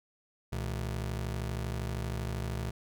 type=ring-modulated tone; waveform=35% pulse; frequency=92.5 Hz; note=F#2; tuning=in tune; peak=-28 dBFS; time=0.52-2.71 s; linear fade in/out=10 ms; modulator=26.4 Hz; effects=none